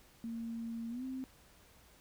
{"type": "tone with pitch glide", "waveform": "sine", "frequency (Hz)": [229.7, 260.8], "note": ["A#3", "C4"], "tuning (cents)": [-25, -5], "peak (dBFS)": -38, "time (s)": [0.24, 1.24], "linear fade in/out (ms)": 0, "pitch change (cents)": 220, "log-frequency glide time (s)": [0.89, 1.04], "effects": ["added 60 Hz sine -68 dBFS peak until 2 s", "pink hiss -63 dBFS RMS until 2 s"]}